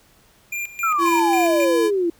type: tone with tremolo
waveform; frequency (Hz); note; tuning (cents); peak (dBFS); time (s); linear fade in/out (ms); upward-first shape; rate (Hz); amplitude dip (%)
square; 2395; D7; +33; -25; 0.52-1.65; 5; square; 3.7; 80
type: exponential sweep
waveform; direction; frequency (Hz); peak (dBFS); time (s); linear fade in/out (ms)
sine; down; 1384 to 329.3; -17; 0.83-2.1; 5
type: tone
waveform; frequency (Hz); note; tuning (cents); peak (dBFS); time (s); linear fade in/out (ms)
square; 337.7; E4; +42; -19; 0.98-1.91; 50
effects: pink hiss -55 dBFS RMS until 2.19 s